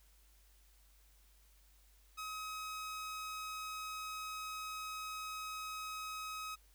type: tone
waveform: sawtooth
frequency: 1270 Hz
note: D#6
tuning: 35 cents sharp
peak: -38 dBFS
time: 2.17-6.56 s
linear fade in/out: 20 ms
effects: added 50 Hz sine -64 dBFS peak until 6.74 s + white hiss -70 dBFS RMS until 6.74 s